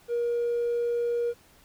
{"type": "tone", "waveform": "triangle", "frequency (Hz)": 474.7, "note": "A#4", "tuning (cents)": 31, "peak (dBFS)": -21, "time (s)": [0.08, 1.34], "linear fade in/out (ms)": 50, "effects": ["tanh soft clip ceiling -21 dBFS", "pink hiss -58 dBFS RMS until 1.64 s"]}